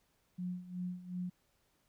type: tone with tremolo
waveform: sine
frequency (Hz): 180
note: F#3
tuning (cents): -47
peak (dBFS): -35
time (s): 0.38-1.3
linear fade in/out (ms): 10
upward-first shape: sine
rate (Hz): 2.7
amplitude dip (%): 80
effects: pink hiss -75 dBFS RMS until 1.88 s